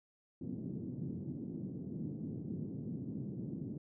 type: band-pass noise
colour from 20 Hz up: pink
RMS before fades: -42 dBFS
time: 0.41-3.78 s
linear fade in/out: 5 ms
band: 130 to 300 Hz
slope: 24 dB/octave
effects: none